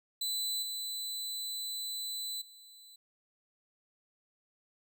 sawtooth tone with level steps, 4000 Hz, B7, 21 cents sharp, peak -29 / -33 / -50 dBFS, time 0.21-2.96 s, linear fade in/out 5 ms, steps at 0.62 / 2.41 s, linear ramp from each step 10 ms, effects none

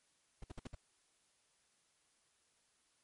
brown noise bursts, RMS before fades -45 dBFS, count 5, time 0.42-0.749 s, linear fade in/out 5 ms, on 21 ms, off 56 ms, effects white hiss -75 dBFS RMS until 3.03 s + MP3 48 kbps

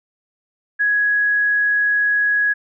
sine tone, 1669 Hz, G#6, 8 cents sharp, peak -14 dBFS, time 0.79-2.54 s, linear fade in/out 20 ms, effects none

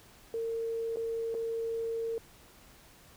sine tone with dropouts, 456.3 Hz, A#4, 37 cents flat, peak -31 dBFS, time 0.34-2.18 s, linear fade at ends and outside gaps 1 ms, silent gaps 0.96-0.97 / 1.343-1.349 s, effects pink hiss -57 dBFS RMS until 3.16 s

